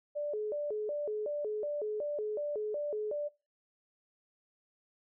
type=tone with vibrato; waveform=sine; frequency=500 Hz; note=B4; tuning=21 cents sharp; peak=-32 dBFS; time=0.15-3.29 s; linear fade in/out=20 ms; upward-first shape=square; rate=2.7 Hz; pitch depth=280 cents each way; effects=noise-tail reverb RT60 0.3 s tail -21 dB re dry